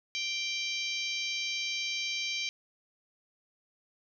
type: harmonic tone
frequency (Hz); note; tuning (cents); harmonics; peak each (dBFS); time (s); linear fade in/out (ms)
784; G5; 0; 3 / 4 / 5 / 6 / 7 / 8; -35 / -37 / -39 / -41 / -42 / -43; 0.15-2.49; 0
effects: 11-bit